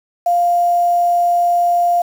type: tone with quantisation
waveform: sine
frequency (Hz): 698.5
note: F5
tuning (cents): 0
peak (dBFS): -11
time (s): 0.26-2.02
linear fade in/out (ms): 5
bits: 6
effects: none